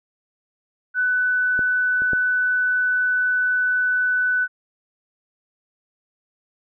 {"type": "tone", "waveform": "sine", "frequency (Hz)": 1496, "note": "F#6", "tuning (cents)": 19, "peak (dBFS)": -17, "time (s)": [0.94, 4.48], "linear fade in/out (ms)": 50}
{"type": "clicks", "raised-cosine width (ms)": 2, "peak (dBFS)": [-17, -24, -14], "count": 3, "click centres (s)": [1.592, 2.02, 2.133]}
{"effects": []}